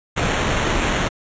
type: noise with sample-and-hold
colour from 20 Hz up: pink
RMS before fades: -20 dBFS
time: 0.16-1.09 s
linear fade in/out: 20 ms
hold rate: 4900 Hz
effects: resampled to 16000 Hz